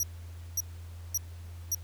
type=tone bursts; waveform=sawtooth; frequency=5790 Hz; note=F#8; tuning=38 cents flat; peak=-24 dBFS; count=4; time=0-1.748 s; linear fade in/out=2 ms; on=32 ms; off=540 ms; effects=added 85 Hz sine -41 dBFS peak until 1.83 s + pink hiss -57 dBFS RMS until 1.83 s